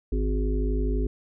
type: harmonic tone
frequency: 51.91 Hz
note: G#1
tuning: in tune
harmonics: 1 / 3 / 5 / 7 / 8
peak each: -23 / -38 / -32 / -34 / -34 dBFS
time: 0.12-1.07 s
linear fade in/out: 5 ms
effects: none